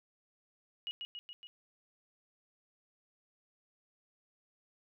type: tone with echo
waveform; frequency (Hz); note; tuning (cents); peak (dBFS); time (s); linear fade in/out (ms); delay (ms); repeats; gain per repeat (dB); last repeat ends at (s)
sine; 2894; F#7; -39; -36; 0.87-0.91; 0; 140; 4; -3; 1.47
effects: none